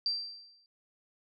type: tone with exponential decay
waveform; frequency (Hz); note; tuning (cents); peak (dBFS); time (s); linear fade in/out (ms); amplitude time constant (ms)
sine; 4699; D8; 0; -26; 0.06-0.66; 1; 130
effects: none